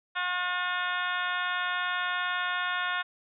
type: harmonic tone with a mistuned harmonic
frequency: 359.5 Hz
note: F#4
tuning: 50 cents flat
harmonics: 2 / 3 / 4 / 5 / 6 / 7 / 8 / 9 / 10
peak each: -38 / -34 / -31 / -35 / -42 / -41 / -42 / -42 / -40 dBFS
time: 0.15-3.03 s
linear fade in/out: 20 ms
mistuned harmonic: 9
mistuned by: +37 cents
effects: none